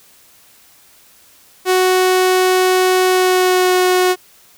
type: tone with pitch glide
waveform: sawtooth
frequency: 370 to 366 Hz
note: F#4 to F#4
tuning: 0 to -19 cents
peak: -7 dBFS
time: 1.65-4.16 s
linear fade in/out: 50 ms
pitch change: -19 cents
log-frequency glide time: 3.07-3.74 s
effects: white hiss -48 dBFS RMS until 4.57 s